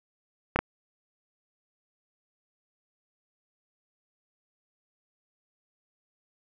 clicks, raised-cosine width 0.5 ms, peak -8 dBFS, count 2, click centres 0.56 / 0.59 s, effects none

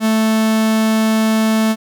45% pulse tone, 220 Hz, A3, in tune, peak -12 dBFS, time 0-1.76 s, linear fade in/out 50 ms, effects none

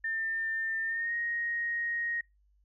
sine tone with pitch glide, 1799 to 1873.2 Hz, A6 to A#6, +38 to +8 cents, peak -30 dBFS, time 0.04-2.21 s, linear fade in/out 5 ms, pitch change +70 cents, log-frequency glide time 0.85-1.14 s, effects noise-tail reverb RT60 0.2 s tail -25 dB re dry + added 50 Hz sine -64 dBFS peak until 2.64 s

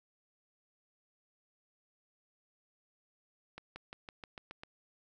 accelerating click train, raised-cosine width 0.3 ms, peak -29 dBFS, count 8, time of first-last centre 3.58-4.635 s, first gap 180 ms, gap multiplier 0.94, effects none

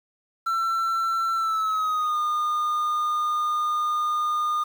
triangle tone with pitch glide, 1344 to 1218.3 Hz, E6 to D#6, +33 to -37 cents, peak -20 dBFS, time 0.46-4.64 s, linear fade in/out 10 ms, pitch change -170 cents, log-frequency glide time 1.35-2.17 s, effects 8-bit

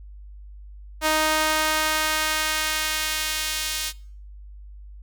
sawtooth tone with high-pass filter sweep, 311.1 Hz, D#4, in tune, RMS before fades -24 dBFS, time 1.01-3.93 s, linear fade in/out 50 ms, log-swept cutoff 700 to 3400 Hz, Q 0.76, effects noise-tail reverb RT60 0.5 s tail -23 dB re dry + added 50 Hz sine -39 dBFS peak until 5.02 s

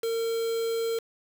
triangle tone with quantisation, 456.9 Hz, A#4, 35 cents flat, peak -24 dBFS, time 0.03-0.99 s, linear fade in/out 5 ms, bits 6, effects none

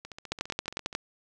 two click trains, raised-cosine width 0.2 ms, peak -12 / -24 dBFS, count 8 / 14, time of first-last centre 0.32-0.951 / 0.05-0.928 s, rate 11.1 / 14.8 Hz, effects none

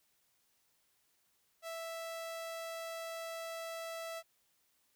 sawtooth tone, 659.3 Hz, E5, in tune, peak -37 dBFS, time 1.62-4.23 s, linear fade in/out 50 ms, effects white hiss -75 dBFS RMS until 4.95 s

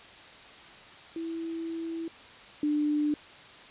sine tone pair in turn, 329.6 / 297.5 Hz, E4 / D4, 0 / +22 cents, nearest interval major second, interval 178 cents, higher first, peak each -32 / -24 dBFS, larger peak second, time 1.16-2.08 / 2.63-3.14 s, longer first, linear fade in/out 2 ms, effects white hiss -49 dBFS RMS until 3.7 s + resampled to 8000 Hz

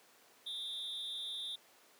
triangle tone with amplitude modulation, 3591 Hz, A7, 35 cents sharp, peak -34 dBFS, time 0.46-1.56 s, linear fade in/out 10 ms, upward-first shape sine, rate 274 Hz, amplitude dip 90%, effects pink hiss -63 dBFS RMS until 1.99 s + high-pass 400 Hz 12 dB/octave

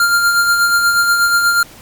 square tone with tremolo, 1396.9 Hz, F6, in tune, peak -9 dBFS, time 0-1.63 s, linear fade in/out 2 ms, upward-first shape sine, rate 8.3 Hz, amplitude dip 40%, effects pink hiss -39 dBFS RMS until 1.81 s + MP3 96 kbps

